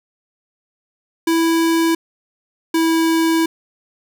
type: tone pair in turn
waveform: square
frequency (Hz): 329.6 / 326.8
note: E4 / E4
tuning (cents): 0 / -15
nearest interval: unison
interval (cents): 15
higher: first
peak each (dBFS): -14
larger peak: neither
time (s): 1.27-1.95 / 2.74-3.46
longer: second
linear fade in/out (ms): 5
effects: none